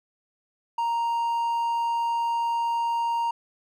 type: tone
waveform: triangle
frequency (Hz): 932.3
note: A#5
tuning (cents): 0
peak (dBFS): -21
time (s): 0.78-3.31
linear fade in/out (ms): 5
effects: none